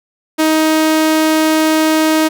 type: tone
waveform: sawtooth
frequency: 314.3 Hz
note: D#4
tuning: 18 cents sharp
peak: -6 dBFS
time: 0.38-2.29 s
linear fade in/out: 20 ms
effects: none